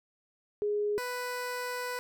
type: tone pair in turn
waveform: sine / 15% pulse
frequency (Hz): 415.3 / 495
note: G#4 / B4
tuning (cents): 0 / +4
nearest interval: minor third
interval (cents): 304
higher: second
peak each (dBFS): -27 / -27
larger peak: neither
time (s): 0.62-0.98 / 0.98-1.99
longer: second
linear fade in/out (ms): 0
effects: none